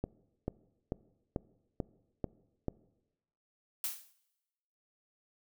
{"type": "click train", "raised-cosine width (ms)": 2, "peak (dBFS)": -20, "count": 7, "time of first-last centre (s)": [0.04, 2.683], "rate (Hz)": 2.27}
{"type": "noise with exponential decay", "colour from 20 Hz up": "blue", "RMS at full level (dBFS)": -32, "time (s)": [3.84, 4.13], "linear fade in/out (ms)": 2, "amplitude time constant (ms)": 61}
{"effects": ["noise-tail reverb RT60 1.0 s tail -21 dB re dry"]}